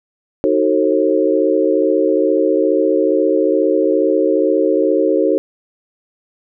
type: chord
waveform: sine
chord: D# diminished seventh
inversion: none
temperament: just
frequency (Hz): 311.1 / 373.4 / 448 / 537.6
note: D#4 / F#4 / A4 / C5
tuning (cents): 0 / +16 / +31 / +47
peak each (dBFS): -17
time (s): 0.44-5.38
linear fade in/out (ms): 0
effects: none